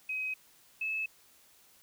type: tone pair in turn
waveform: sine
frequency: 2530 / 2600 Hz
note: D#7 / E7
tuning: +28 / -24 cents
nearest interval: unison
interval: 48 cents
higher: second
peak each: -32 / -31 dBFS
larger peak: second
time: 0.09-0.34 / 0.81-1.06 s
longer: neither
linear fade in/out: 5 ms
effects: white hiss -62 dBFS RMS until 1.82 s